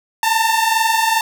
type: tone pair together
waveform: sawtooth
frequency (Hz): 886.7 / 909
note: A5 / A#5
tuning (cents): +13 / -44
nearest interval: unison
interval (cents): 43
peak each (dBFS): -13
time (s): 0.23-1.21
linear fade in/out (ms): 2
effects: none